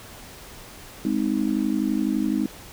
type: chord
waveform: sine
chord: Ab major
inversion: none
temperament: just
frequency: 207.7 / 259.6 / 311.5 Hz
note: Ab3 / C4 / Eb4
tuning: 0 / -13 / +2 cents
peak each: -25 dBFS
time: 1.05-2.46 s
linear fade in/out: 2 ms
effects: pink hiss -43 dBFS RMS until 2.72 s